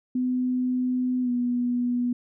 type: tone with pitch glide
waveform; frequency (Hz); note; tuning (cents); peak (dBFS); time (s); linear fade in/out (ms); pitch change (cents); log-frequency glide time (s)
sine; 252.2 to 244.3; B3 to B3; +36 to -19; -22; 0.15-2.13; 5; -55; 1.22-1.3
effects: none